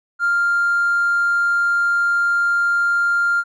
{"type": "tone with hard clipping", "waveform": "sine", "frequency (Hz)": 1396.9, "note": "F6", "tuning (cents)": 0, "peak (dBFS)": -15, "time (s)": [0.19, 3.44], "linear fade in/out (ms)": 50, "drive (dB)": 1, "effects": []}